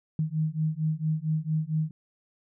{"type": "beating tone pair", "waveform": "sine", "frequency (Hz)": [154.4, 158.8], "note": ["D#3", "D#3"], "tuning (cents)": [-13, 36], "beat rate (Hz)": 4.4, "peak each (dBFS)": -28, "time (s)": [0.19, 1.91], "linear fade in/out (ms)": 2, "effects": []}